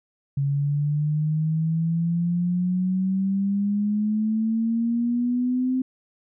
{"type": "exponential sweep", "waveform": "sine", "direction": "up", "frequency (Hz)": [138.7, 259.6], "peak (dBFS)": -20, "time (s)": [0.37, 5.82], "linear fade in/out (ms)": 5, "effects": []}